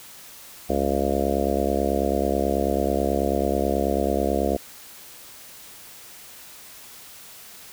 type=harmonic tone; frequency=69.2 Hz; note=C#2; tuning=2 cents flat; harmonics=1 / 3 / 4 / 5 / 6 / 7 / 8 / 9 / 10; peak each=-29 / -29 / -29 / -29 / -29 / -29 / -29 / -29 / -29 dBFS; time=0.69-4.57 s; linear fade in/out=10 ms; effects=white hiss -44 dBFS RMS until 7.72 s